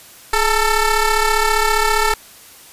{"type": "ring-modulated tone", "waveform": "15% pulse", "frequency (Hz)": 441.5, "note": "A4", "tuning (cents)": 6, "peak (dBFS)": -4, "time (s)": [0.33, 2.14], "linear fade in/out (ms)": 5, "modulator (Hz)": 459, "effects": ["white hiss -42 dBFS RMS until 2.72 s", "resampled to 32000 Hz"]}